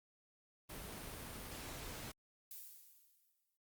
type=noise; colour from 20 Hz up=pink; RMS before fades=-48 dBFS; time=0.69-2.12 s; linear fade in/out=10 ms
type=noise with exponential decay; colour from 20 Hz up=violet; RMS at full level=-48 dBFS; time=2.51-3.57 s; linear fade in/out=2 ms; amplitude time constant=230 ms
effects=Opus 32 kbps